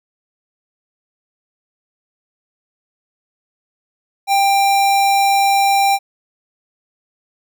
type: tone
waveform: square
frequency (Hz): 791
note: G5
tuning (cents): +15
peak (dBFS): -12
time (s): 4.27-5.99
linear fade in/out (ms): 50
effects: none